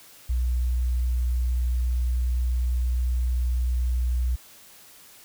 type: tone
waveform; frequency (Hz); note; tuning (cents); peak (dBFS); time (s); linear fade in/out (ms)
sine; 61.4; B1; -9; -21; 0.29-4.36; 10
effects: white hiss -50 dBFS RMS until 5.24 s